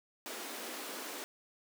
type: high-pass noise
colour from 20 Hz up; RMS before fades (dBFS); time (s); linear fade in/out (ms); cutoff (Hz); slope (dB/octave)
pink; -43; 0.26-1.24; 0; 240; 48
effects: none